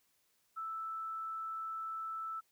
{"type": "tone", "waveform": "sine", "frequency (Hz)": 1318.5, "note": "E6", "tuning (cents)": 0, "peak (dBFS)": -38, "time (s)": [0.56, 2.41], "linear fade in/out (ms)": 20, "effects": ["white hiss -75 dBFS RMS until 2.51 s"]}